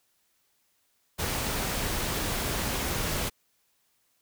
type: noise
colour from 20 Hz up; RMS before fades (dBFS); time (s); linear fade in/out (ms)
pink; -30; 1.18-3.3; 20
effects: white hiss -71 dBFS RMS until 4.21 s